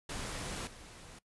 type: noise with level steps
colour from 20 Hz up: pink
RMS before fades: -40 / -52 dBFS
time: 0.09-1.19 s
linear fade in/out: 5 ms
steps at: 0.67 s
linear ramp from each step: 2 ms
effects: noise-tail reverb RT60 0.1 s tail -20 dB re dry + resampled to 24000 Hz